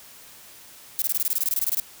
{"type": "noise bursts", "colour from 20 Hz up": "violet", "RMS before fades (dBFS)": -23, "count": 16, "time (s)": [0.99, 1.799], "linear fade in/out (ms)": 0, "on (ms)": 29, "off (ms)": 23, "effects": ["white hiss -47 dBFS RMS until 2 s"]}